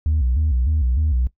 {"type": "tone with vibrato", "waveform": "sine", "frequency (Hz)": 69, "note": "C#2", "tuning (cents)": -7, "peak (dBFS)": -14, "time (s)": [0.06, 1.27], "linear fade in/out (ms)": 0, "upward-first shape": "square", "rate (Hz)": 3.3, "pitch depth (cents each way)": 190, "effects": ["noise-tail reverb RT60 0.1 s tail -19 dB re dry", "tanh soft clip ceiling -13 dBFS"]}